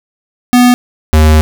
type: tone pair in turn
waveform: square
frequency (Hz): 246.4 / 77.61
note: B3 / D#2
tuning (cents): -4 / -4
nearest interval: octave + minor sixth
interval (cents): 2000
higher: first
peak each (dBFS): -4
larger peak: neither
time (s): 0.53-0.74 / 1.13-1.41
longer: second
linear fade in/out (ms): 0
effects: none